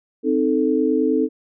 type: chord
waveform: sine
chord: A diminished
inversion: first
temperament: equal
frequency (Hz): 261.6 / 311.1 / 440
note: C4 / Eb4 / A4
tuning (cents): 0 / 0 / 0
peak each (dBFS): -20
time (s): 0.23-1.29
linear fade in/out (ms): 50
effects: none